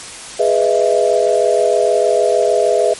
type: chord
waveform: sine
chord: E major seventh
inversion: first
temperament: equal with one note detuned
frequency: 415.3 / 493.9 / 622.3 / 668.8 Hz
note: G#4 / B4 / D#5 / E5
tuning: 0 / 0 / 0 / +25 cents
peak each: -16 dBFS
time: 0.39-2.94 s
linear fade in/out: 10 ms
effects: white hiss -31 dBFS RMS until 2.99 s + MP3 48 kbps